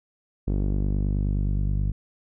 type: tone with low-pass filter sweep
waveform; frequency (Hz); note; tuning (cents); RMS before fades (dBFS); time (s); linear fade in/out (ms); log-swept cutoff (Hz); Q
sawtooth; 49.49; G1; +17; -24; 0.47-1.92; 10; 340 to 150; 1.1
effects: none